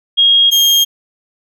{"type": "tone pair in turn", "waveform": ["sine", "35% pulse"], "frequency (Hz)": [3265, 3227], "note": ["G#7", "G7"], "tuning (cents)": [-30, 50], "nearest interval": "unison", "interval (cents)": 20, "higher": "first", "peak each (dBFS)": -6, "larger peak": "neither", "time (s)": [[0.17, 0.51], [0.51, 0.85]], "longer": "neither", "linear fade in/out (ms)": 20, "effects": []}